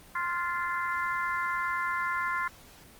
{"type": "harmonic tone with a mistuned harmonic", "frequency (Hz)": 349.2, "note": "F4", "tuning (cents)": 0, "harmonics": [3, 4, 5, 6], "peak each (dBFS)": [-31, -33, -35, -37], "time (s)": [0.15, 2.48], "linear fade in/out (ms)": 5, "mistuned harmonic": 6, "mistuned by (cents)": -22, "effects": ["pink hiss -53 dBFS RMS until 2.99 s", "Opus 24 kbps"]}